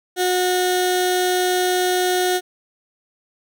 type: tone with notch filter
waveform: 15% pulse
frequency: 364.2 Hz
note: F#4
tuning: 27 cents flat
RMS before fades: -19 dBFS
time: 0.16-2.41 s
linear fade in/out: 50 ms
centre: 1100 Hz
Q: 1.4
effects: none